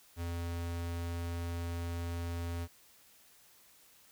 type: tone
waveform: square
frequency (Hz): 85.3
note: F2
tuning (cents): -40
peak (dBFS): -36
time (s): 0.16-2.68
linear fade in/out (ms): 50
effects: white hiss -62 dBFS RMS until 4.11 s